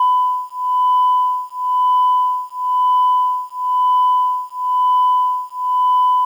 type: beating tone pair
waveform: sine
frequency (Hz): 1000 / 1001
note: B5 / B5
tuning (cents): +21 / +23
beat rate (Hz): 1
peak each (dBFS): -15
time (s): 0-6.25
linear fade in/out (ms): 5
effects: tanh soft clip ceiling -7 dBFS + 8-bit